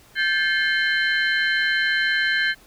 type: tone cluster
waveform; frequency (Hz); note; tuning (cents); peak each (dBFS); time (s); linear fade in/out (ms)
sine; 1574 / 1734 / 2136 / 3080 / 4103; G6 / A6 / C7 / G7 / C8; +7 / -26 / +35 / -31 / -35; -21 / -23 / -27 / -28 / -30; 0.15-2.55; 50
effects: tanh soft clip ceiling -9 dBFS + pink hiss -52 dBFS RMS until 2.66 s